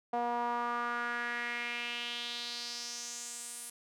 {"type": "tone with band-pass filter sweep", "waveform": "sawtooth", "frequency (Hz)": 239.1, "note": "A#3", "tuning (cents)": 44, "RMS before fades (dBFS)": -37, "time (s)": [0.13, 3.7], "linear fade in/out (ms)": 5, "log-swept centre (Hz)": [750, 10000], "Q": 3.5, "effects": []}